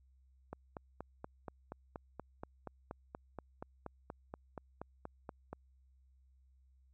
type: click train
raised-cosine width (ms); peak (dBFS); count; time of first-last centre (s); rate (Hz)
1; -29; 22; 0.53-5.53; 4.2
effects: added 65 Hz sine -64 dBFS peak until 6.93 s